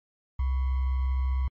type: tone with sample-and-hold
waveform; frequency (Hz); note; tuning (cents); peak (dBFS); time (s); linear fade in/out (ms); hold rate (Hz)
sine; 65.41; C2; 0; -23; 0.39-1.48; 5; 1050
effects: low-pass 2000 Hz 12 dB/octave + MP3 32 kbps